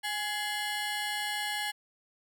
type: ring-modulated tone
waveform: 20% pulse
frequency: 1257 Hz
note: D#6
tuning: 17 cents sharp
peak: -23 dBFS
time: 0.03-1.72 s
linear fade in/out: 20 ms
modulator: 428 Hz
effects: none